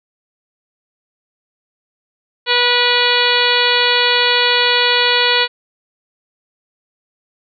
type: harmonic tone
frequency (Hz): 487.2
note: B4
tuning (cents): -24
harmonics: 1 / 2 / 3 / 4 / 5 / 6 / 7 / 8 / 9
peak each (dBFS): -20 / -20 / -20 / -20 / -20 / -20 / -20 / -20 / -20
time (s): 2.46-5.48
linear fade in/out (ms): 50
effects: none